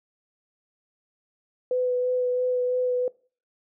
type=tone with vibrato; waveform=sine; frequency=499.8 Hz; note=B4; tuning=21 cents sharp; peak=-21 dBFS; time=1.71-3.08 s; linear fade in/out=2 ms; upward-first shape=sine; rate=3 Hz; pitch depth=13 cents each way; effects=noise-tail reverb RT60 0.4 s tail -22 dB re dry